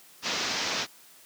white low-pass noise, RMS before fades -30 dBFS, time 0.22-0.87 s, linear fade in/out 50 ms, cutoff 6100 Hz, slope 48 dB/octave, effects white hiss -54 dBFS RMS until 1.25 s + high-pass 150 Hz 12 dB/octave

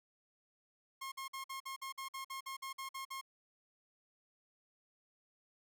sawtooth tone bursts, 1074 Hz, C6, 45 cents sharp, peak -38 dBFS, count 14, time 1.01-3.213 s, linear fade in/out 10 ms, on 110 ms, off 51 ms, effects none

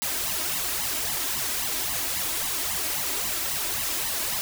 white noise with flanger, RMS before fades -28 dBFS, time 0.02-4.41 s, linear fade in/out 0 ms, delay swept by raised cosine 0.98 to 3.18 ms, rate 3.7 Hz, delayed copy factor +0.8, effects none

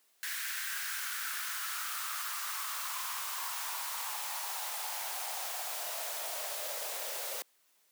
white noise with high-pass filter sweep, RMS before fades -38 dBFS, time 0.23-7.42 s, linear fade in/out 0 ms, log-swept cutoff 1700 to 530 Hz, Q 4.3, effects white hiss -70 dBFS RMS until 7.91 s + high-pass 300 Hz 12 dB/octave

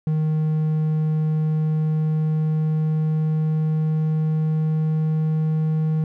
triangle tone with pitch glide, 155.56 to 156.91 Hz, D#3 to D#3, 0 to +15 cents, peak -16 dBFS, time 0.07-6.04 s, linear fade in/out 2 ms, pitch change +15 cents, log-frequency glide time 1.24-5.83 s, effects none

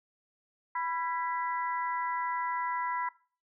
harmonic tone with a mistuned harmonic, 329.6 Hz, E4, in tune, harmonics 3 / 4 / 5 / 6, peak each -31 / -41 / -43 / -40 dBFS, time 0.75-3.09 s, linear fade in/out 5 ms, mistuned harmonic 4, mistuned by +41 cents, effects noise-tail reverb RT60 0.4 s tail -20 dB re dry

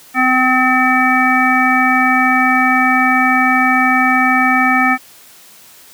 harmonic tone with a mistuned harmonic, 256.6 Hz, C4, 34 cents flat, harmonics 1 / 3 / 5 / 7 / 9, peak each -16 / -16 / -16 / -16 / -16 dBFS, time 0.14-4.98 s, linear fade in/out 50 ms, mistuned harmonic 9, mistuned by -17 cents, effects white hiss -42 dBFS RMS until 5.93 s + high-pass 100 Hz 12 dB/octave

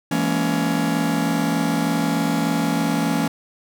45% pulse chord, A# half-diminished seventh, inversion second, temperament just, 167.82 / 209.8 / 233.1 / 279.7 Hz, E3 / G#3 / A#3 / C#4, +31 / +18 / 0 / +16 cents, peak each -24 / -27 / -25 / -23 dBFS, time 0.11-3.28 s, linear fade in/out 5 ms, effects none

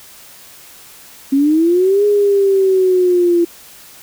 sine linear two-way sweep, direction up then down, 267.7 to 415.3 to 340.2 Hz, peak -9 dBFS, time 1.32-3.45 s, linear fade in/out 10 ms, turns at 2.05 s, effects white hiss -40 dBFS RMS until 4.02 s

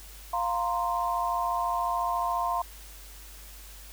sine chord, F suspended fourth, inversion none, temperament equal, 698.5 / 932.3 / 1046.5 Hz, F5 / Bb5 / C6, 0 / 0 / 0 cents, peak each -30 / -31 / -29 dBFS, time 0.33-2.62 s, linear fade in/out 5 ms, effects added 50 Hz sine -46 dBFS peak until 3.92 s + white hiss -49 dBFS RMS until 3.92 s

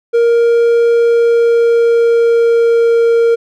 triangle tone with pitch glide, 467.9 to 463.9 Hz, A#4 to A#4, +6 to -8 cents, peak -5 dBFS, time 0.13-3.36 s, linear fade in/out 20 ms, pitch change -14 cents, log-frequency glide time 0.91-3.04 s, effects none

